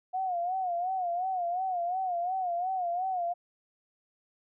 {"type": "tone with vibrato", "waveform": "sine", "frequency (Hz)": 724, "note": "F#5", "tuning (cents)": -38, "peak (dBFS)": -28, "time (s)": [0.13, 3.34], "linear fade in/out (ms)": 20, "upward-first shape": "sine", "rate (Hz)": 2.8, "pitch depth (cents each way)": 95, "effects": []}